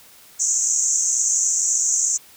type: band-pass noise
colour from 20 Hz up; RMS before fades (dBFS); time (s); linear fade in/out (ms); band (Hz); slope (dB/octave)
white; -20; 0.39-2.18; 20; 6100 to 7500; 96
effects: white hiss -48 dBFS RMS until 2.36 s